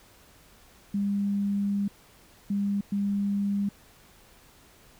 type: tone bursts at uneven times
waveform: sine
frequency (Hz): 201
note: G3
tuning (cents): +44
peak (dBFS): -24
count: 3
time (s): 0.94-1.88 / 2.5-2.81 / 2.92-3.69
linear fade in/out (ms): 5
effects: pink hiss -56 dBFS RMS until 4.99 s